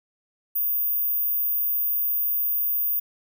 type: tone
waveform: sine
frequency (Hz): 14917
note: A#9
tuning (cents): 0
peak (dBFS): -21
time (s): 0.55-3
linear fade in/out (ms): 10
effects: none